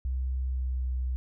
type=tone with pitch glide; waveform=sine; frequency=64.4 to 63.26 Hz; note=C2 to B1; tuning=-27 to +42 cents; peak=-27 dBFS; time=0.05-1.16 s; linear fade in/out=0 ms; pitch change=-31 cents; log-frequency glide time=0.39-0.93 s; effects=none